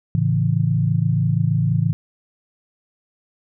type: chord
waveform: sine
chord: A major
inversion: none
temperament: equal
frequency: 110 / 138.59 / 164.81 Hz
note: A2 / C#3 / E3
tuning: 0 / 0 / 0 cents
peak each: -20 dBFS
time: 0.15-1.93 s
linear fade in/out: 0 ms
effects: none